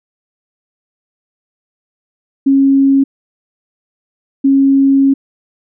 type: tone bursts at uneven times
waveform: sine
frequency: 273.2 Hz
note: C#4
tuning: 25 cents flat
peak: -6 dBFS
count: 2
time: 2.46-3.04 / 4.44-5.14 s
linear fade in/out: 10 ms
effects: none